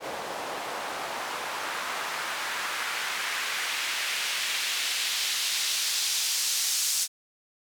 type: noise with band-pass filter sweep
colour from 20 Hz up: white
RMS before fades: -30 dBFS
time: 0-7.08 s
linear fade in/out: 50 ms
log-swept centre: 600 to 6300 Hz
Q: 1.1
effects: none